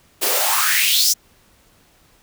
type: noise with high-pass filter sweep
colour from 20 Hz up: white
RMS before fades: -17 dBFS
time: 0.21-1.14 s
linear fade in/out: 20 ms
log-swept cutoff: 350 to 6200 Hz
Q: 4.6
effects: pink hiss -55 dBFS RMS until 2.22 s